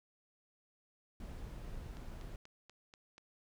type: noise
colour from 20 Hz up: brown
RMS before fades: -46 dBFS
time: 1.2-2.36 s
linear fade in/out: 2 ms
type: click train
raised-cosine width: 0.2 ms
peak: -38 dBFS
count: 6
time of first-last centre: 1.97-3.181 s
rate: 4.13 Hz
effects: none